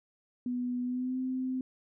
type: tone with pitch glide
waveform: sine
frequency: 246.9 to 258 Hz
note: B3 to C4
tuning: 0 to -24 cents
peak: -30 dBFS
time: 0.46-1.61 s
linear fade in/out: 2 ms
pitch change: +76 cents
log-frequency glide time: 0.83-1.18 s
effects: none